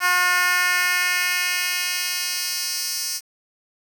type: tone with high-pass filter sweep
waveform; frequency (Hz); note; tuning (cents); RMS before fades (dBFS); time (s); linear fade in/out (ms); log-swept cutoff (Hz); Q
10% pulse; 359.5; F#4; -50; -22; 0-3.21; 50; 1200 to 5600; 1.4
effects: 7-bit